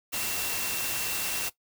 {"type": "tone in noise", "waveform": "sine", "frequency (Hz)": 2715, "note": "F7", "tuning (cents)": -50, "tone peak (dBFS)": -38, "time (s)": [0.12, 1.5], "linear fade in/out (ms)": 20, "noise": "white", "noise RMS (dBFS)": -31, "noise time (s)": [0.12, 1.5], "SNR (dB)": -10, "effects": ["noise-tail reverb RT60 0.1 s tail -17 dB re dry"]}